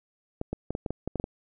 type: clicks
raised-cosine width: 2 ms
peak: -17 dBFS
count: 10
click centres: 0.414 / 0.53 / 0.706 / 0.751 / 0.862 / 0.906 / 1.076 / 1.157 / 1.199 / 1.241 s
effects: none